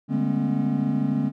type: tone cluster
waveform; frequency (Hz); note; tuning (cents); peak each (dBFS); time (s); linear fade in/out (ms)
triangle; 146.4 / 199.3 / 212.9 / 243.7 / 270.4; D3 / G3 / G#3 / B3 / C#4; -5 / +29 / +43 / -23 / -43; -25 / -30 / -25 / -24 / -25; 0.08-1.32; 50
effects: none